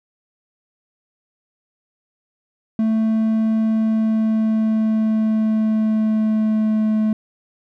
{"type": "tone with pitch glide", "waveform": "triangle", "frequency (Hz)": [220.9, 216.4], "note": ["A3", "A3"], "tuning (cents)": [7, -29], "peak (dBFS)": -13, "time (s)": [2.79, 7.13], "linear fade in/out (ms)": 2, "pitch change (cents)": -36, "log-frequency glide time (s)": [3.63, 6.95], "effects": []}